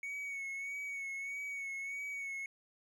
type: tone with vibrato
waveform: triangle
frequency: 2225 Hz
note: C#7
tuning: 6 cents sharp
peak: -37 dBFS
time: 0.03-2.46 s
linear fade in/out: 2 ms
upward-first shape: sine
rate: 1.6 Hz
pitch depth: 37 cents each way
effects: 13-bit